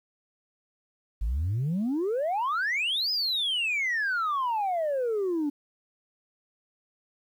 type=exponential two-way sweep; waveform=sine; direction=up then down; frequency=48.53 to 5120 to 280.8 Hz; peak=-23 dBFS; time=1.21-5.5 s; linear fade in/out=10 ms; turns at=3.11 s; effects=tanh soft clip ceiling -23 dBFS + 10-bit